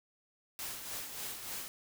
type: noise with tremolo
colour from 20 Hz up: white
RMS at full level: -40 dBFS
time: 0.59-1.68 s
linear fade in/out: 0 ms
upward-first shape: sine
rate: 3.4 Hz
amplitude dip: 50%
effects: none